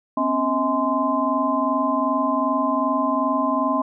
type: tone cluster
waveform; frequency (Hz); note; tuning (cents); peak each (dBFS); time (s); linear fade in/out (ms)
sine; 251.8 / 274.4 / 637 / 840 / 1037; B3 / C#4 / D#5 / G#5 / C6; +34 / -17 / +41 / +19 / -16; -26 / -24 / -25 / -31 / -22; 0.17-3.82; 5
effects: none